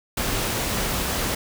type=noise; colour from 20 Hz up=pink; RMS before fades=-25 dBFS; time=0.17-1.35 s; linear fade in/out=5 ms; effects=none